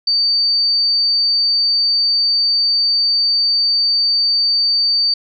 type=tone; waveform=sine; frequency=4600 Hz; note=D8; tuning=37 cents flat; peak=-12 dBFS; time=0.07-5.14 s; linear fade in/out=5 ms; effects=none